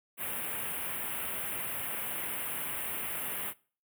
white band-stop noise, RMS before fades -36 dBFS, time 0.17-3.54 s, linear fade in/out 50 ms, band 3100 to 9400 Hz, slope 48 dB/octave, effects noise-tail reverb RT60 0.4 s tail -22 dB re dry + high-pass 80 Hz 12 dB/octave

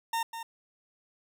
40% pulse tone with echo, 915 Hz, A#5, 32 cents flat, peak -27 dBFS, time 0.13-0.23 s, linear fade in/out 5 ms, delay 200 ms, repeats 1, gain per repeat -9 dB, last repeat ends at 0.43 s, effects none

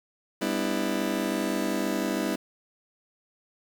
30% pulse chord, E minor seventh, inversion first, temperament just, 197.78 / 247.2 / 296.7 / 329.6 Hz, G3 / B3 / D4 / E4, +16 / +2 / +18 / 0 cents, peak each -29 dBFS, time 0.41-2.36 s, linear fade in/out 10 ms, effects 8-bit

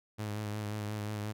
sawtooth tone with vibrato, 105.4 Hz, G#2, 26 cents sharp, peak -31 dBFS, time 0.18-1.33 s, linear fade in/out 20 ms, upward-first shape sine, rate 5.6 Hz, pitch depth 34 cents each way, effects none

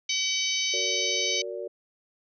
harmonic tone, 760 Hz, F#5, 46 cents sharp, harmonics 3 / 4 / 5 / 6 / 7 / 8, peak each -31 / -31 / -32 / -33 / -36 / -31 dBFS, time 0.09-1.42 s, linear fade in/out 5 ms
sine chord, Gb augmented, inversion none, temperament just, 370 / 462.5 / 578.1 Hz, Gb4 / Bb4 / D5, 0 / -14 / -27 cents, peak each -36 dBFS, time 0.73-1.68 s, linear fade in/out 10 ms
effects none

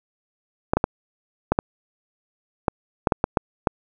clicks, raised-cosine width 1 ms, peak -3 dBFS, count 11, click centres 0.735 / 0.77 / 0.841 / 1.52 / 1.589 / 2.682 / 3.072 / 3.122 / 3.241 / 3.372 / 3.672 s, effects none

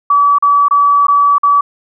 sine tone with dropouts, 1146 Hz, D6, 43 cents flat, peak -6 dBFS, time 0.1-1.61 s, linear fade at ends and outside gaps 5 ms, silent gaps 0.385-0.424 / 0.684-0.709 / 1.069-1.082 / 1.383-1.432 s, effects none

